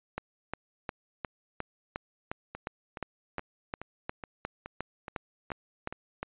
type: two click trains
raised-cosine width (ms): 0.5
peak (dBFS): -18 / -24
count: 18 / 9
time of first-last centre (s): 0.18-6.23 / 2.55-5.926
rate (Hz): 2.81 / 2.37
effects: resampled to 8000 Hz